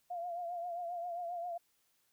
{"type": "tone with vibrato", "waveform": "sine", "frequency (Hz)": 696, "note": "F5", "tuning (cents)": -6, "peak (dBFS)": -37, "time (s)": [0.1, 1.58], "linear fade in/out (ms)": 10, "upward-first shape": "triangle", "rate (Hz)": 7.5, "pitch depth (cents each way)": 66, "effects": ["white hiss -75 dBFS RMS until 2.12 s"]}